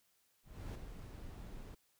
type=noise with ADSR envelope; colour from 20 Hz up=brown; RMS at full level=-42 dBFS; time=0.43-1.75 s; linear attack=320 ms; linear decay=7 ms; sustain=-7 dB; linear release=8 ms; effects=white hiss -75 dBFS RMS until 1.99 s